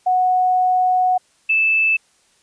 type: tone pair in turn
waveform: sine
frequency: 736 / 2631 Hz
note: F#5 / E7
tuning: -9 / -4 cents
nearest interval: octave + minor seventh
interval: 2205 cents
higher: second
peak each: -13 dBFS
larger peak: neither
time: 0.06-1.18 / 1.49-1.97 s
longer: first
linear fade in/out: 10 ms
effects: white hiss -58 dBFS RMS until 2.42 s + resampled to 22050 Hz